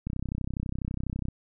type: click train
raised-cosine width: 5 ms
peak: -19 dBFS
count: 40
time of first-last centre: 0.07-1.285 s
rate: 32.1 Hz
effects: none